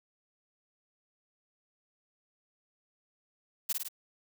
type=noise with echo; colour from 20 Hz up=blue; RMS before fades=-30 dBFS; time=3.69-3.73 s; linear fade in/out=10 ms; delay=52 ms; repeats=3; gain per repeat=-3 dB; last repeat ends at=3.886 s; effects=none